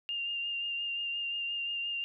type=tone with vibrato; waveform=sine; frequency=2800 Hz; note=F7; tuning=4 cents sharp; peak=-32 dBFS; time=0.09-2.04 s; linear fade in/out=0 ms; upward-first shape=sine; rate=5.7 Hz; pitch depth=19 cents each way; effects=none